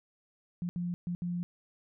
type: tone bursts at uneven times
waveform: sine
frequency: 175.3 Hz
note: F3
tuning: 7 cents sharp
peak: -31 dBFS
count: 4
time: 0.62-0.69 / 0.76-0.94 / 1.07-1.15 / 1.22-1.43 s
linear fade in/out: 0 ms
effects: none